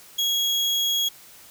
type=tone; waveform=35% pulse; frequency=3313 Hz; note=G#7; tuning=5 cents flat; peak=-19 dBFS; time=0.18-1.09 s; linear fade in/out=10 ms; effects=white hiss -48 dBFS RMS until 1.5 s